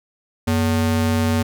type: ring-modulated tone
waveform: square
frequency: 164.81 Hz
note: E3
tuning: in tune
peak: -14 dBFS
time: 0.47-1.43 s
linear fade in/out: 10 ms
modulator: 72 Hz
effects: none